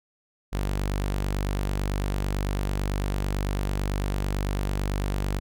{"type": "tone", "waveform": "sawtooth", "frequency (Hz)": 49, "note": "G1", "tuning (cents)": 0, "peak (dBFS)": -21, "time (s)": [0.52, 5.4], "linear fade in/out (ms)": 20, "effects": []}